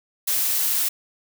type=noise; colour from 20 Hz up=blue; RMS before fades=-22 dBFS; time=0.27-0.89 s; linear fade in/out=10 ms; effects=none